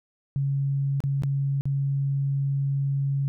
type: tone with dropouts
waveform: sine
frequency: 138.59 Hz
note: C#3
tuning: in tune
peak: -22 dBFS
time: 0.36-3.28 s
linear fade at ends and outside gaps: 0 ms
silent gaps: 1.004-1.038 / 1.222-1.235 / 1.61-1.655 s
effects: none